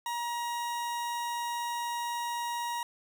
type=tone; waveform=40% pulse; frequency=949 Hz; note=A#5; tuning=31 cents sharp; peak=-31 dBFS; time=0.06-2.83 s; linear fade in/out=2 ms; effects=none